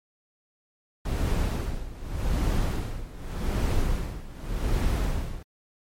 brown noise with tremolo, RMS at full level -23 dBFS, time 1.05-5.43 s, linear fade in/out 5 ms, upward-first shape sine, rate 0.85 Hz, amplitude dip 85%, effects MP3 64 kbps

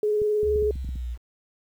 sine tone with vibrato, 421.8 Hz, G#4, 27 cents sharp, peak -20 dBFS, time 0.03-0.71 s, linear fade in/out 2 ms, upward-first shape sine, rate 19 Hz, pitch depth 20 cents each way
clicks, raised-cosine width 5 ms, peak -25 dBFS, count 8, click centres 0.218 / 0.432 / 0.559 / 0.625 / 0.757 / 0.847 / 0.89 / 0.957 s
sine exponential sweep, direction down, 73.42 to 58.27 Hz, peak -28 dBFS, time 0.43-1.18 s, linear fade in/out 50 ms
effects 9-bit

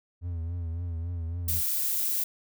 triangle tone with vibrato, 84.7 Hz, E2, 48 cents sharp, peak -28 dBFS, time 0.21-1.62 s, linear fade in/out 50 ms, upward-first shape triangle, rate 3.6 Hz, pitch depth 81 cents each way
violet noise, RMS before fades -28 dBFS, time 1.48-2.24 s, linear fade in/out 5 ms
effects none

